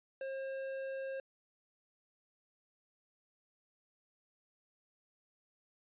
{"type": "tone with hard clipping", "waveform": "sine", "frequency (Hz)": 536, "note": "C5", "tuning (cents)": 42, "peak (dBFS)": -40, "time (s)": [0.21, 1.2], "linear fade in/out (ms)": 2, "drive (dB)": 9, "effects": ["resampled to 8000 Hz"]}